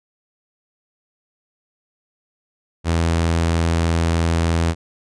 sawtooth tone, 83.2 Hz, E2, 17 cents sharp, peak -12 dBFS, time 2.84-4.75 s, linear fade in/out 50 ms, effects resampled to 22050 Hz

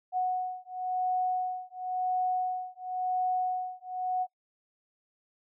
sine beating tone pair, 736 / 736.95 Hz, F#5 / F#5, -9 / -7 cents, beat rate 0.95 Hz, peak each -31 dBFS, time 0.12-4.27 s, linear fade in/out 50 ms, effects noise-tail reverb RT60 0.1 s tail -23 dB re dry

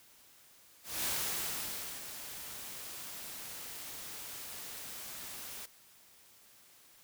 white noise with ADSR envelope, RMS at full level -34 dBFS, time 0.83-5.66 s, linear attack 210 ms, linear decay 970 ms, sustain -11 dB, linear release 8 ms, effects white hiss -61 dBFS RMS until 7.03 s

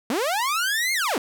sawtooth linear two-way sweep, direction up then down, 207.7 to 2168 to 207.7 Hz, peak -18 dBFS, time 0.1-1.18 s, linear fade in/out 2 ms, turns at 0.93 s, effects none

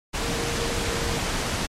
sine tone in noise, 466.2 Hz, A#4, in tune, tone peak -32 dBFS, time 0.22-1.19 s, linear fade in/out 20 ms, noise pink, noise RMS -26 dBFS, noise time 0.13-1.67 s, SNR -9 dB, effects low-pass 8000 Hz 12 dB/octave + MP3 64 kbps

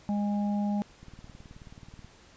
harmonic tone, 205.1 Hz, G#3, 21 cents flat, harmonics 1 / 3 / 4, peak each -26 / -41 / -38 dBFS, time 0.09-0.82 s, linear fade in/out 0 ms
click train, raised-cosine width 5 ms, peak -35 dBFS, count 20, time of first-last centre 1.03-2.046 s, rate 18.7 Hz
effects pink hiss -56 dBFS RMS until 2.36 s + resampled to 16000 Hz

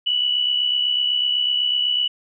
sine tone pair together, 2892 / 2960 Hz, F#7 / F#7, -40 / 0 cents, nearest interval unison, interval 40 cents, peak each -26 / -18 dBFS, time 0.06-2.08 s, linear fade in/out 10 ms, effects none

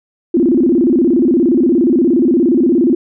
sine tone with vibrato, 294 Hz, D4, 2 cents sharp, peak -8 dBFS, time 0.34-2.95 s, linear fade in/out 5 ms, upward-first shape square, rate 17 Hz, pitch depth 270 cents each way, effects none

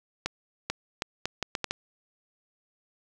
accelerating click train, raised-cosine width 0.2 ms, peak -11 dBFS, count 8, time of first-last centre 0.26-1.71 s, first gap 440 ms, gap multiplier 0.73, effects none

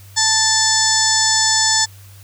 harmonic tone, 880 Hz, A5, in tune, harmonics 1 / 2 / 4 / 5 / 6 / 7 / 8 / 9, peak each -22 / -21 / -24 / -23 / -18 / -24 / -19 / -23 dBFS, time 0.16-1.86 s, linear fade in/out 20 ms, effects added 98 Hz sine -39 dBFS peak until 2.23 s + white hiss -47 dBFS RMS until 2.23 s

